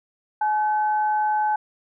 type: tone pair together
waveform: sine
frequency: 850.2 / 1525 Hz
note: G#5 / G6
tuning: +40 / -48 cents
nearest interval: minor seventh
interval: 1012 cents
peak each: -19 / -31 dBFS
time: 0.41-1.56 s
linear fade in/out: 5 ms
effects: none